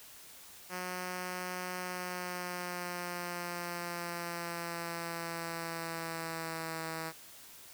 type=tone with pitch glide; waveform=5% pulse; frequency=181.6 to 161.79 Hz; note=F#3 to E3; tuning=-32 to -32 cents; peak=-26 dBFS; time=0.69-7.13 s; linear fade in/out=50 ms; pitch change=-200 cents; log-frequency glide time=1.79-6.85 s; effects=white hiss -53 dBFS RMS until 7.73 s